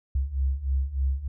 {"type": "beating tone pair", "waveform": "sine", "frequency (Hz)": [65.41, 68.71], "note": ["C2", "C#2"], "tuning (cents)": [0, -15], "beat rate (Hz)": 3.3, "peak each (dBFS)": [-28, -25], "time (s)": [0.15, 1.28], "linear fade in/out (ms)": 5, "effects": []}